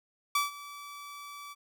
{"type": "tone with ADSR envelope", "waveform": "sawtooth", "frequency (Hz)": 1154, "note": "D6", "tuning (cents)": -31, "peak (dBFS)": -20, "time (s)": [0.35, 1.55], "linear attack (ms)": 4, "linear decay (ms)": 150, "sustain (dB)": -19, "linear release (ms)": 31, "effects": []}